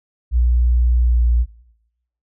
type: tone with pitch glide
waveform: sine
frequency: 60.3 to 59.16 Hz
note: B1 to A#1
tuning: -41 to +26 cents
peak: -12 dBFS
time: 0.31-1.46 s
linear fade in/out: 50 ms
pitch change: -33 cents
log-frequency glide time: 1.03-1.23 s
effects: noise-tail reverb RT60 0.8 s tail -17 dB re dry